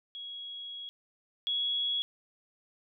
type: tone pair in turn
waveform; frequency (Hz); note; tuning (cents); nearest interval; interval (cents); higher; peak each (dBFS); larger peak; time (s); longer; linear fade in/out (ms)
sine; 3322 / 3345; G#7 / G#7; 0 / +12; unison; 12; second; -39 / -28; second; 0.15-0.89 / 1.47-2.02; first; 0
effects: none